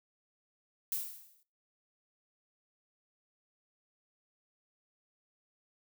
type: noise with exponential decay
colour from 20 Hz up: violet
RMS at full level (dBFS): -32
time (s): 0.92-1.43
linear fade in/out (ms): 1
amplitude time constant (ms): 110
effects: noise-tail reverb RT60 0.3 s tail -19 dB re dry